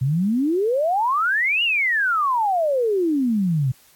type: exponential two-way sweep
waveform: sine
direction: up then down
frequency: 123.47 to 2913 to 123.47 Hz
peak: -17 dBFS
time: 0.01-3.72 s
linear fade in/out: 10 ms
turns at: 1.63 s
effects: white hiss -54 dBFS RMS until 3.95 s + AAC 64 kbps